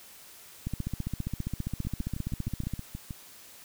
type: two click trains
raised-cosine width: 5 ms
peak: -19 / -24 dBFS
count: 32 / 9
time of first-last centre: 0.67-2.737 / 1.85-3.108 s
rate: 15 / 6.36 Hz
effects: white hiss -51 dBFS RMS until 3.64 s